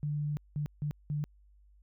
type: tone bursts at uneven times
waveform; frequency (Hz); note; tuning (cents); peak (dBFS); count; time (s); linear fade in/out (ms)
sine; 147.8; D3; +11; -30; 4; 0.03-0.37 / 0.56-0.66 / 0.82-0.91 / 1.1-1.24; 0
effects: added 50 Hz sine -58 dBFS peak until 1.82 s